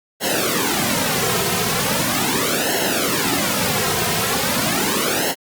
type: noise with flanger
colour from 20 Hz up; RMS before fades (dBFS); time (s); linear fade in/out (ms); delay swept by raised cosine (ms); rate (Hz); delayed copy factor
pink; -19; 0.2-5.35; 50; 0.83 to 3.53; 0.39; -0.85
effects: high-pass 150 Hz 12 dB/octave + Opus 48 kbps